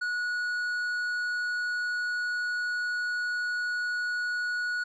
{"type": "tone with tanh clipping", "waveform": "triangle", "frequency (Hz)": 1461, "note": "F#6", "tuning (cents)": -22, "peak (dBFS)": -29, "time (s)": [0.01, 4.84], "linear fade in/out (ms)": 10, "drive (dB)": 11, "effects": []}